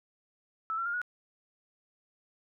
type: tone with pitch steps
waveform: sine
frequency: 1313 / 1359.3 / 1407.2 / 1456.9 Hz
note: E6 / F6 / F6 / F#6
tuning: -7 / -47 / +13 / -27 cents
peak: -30 dBFS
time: 0.7-1.016 s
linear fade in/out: 0 ms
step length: 79 ms
effects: none